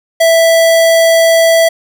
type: tone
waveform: square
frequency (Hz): 659.3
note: E5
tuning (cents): 0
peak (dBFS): -6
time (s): 0.2-1.69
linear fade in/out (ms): 10
effects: none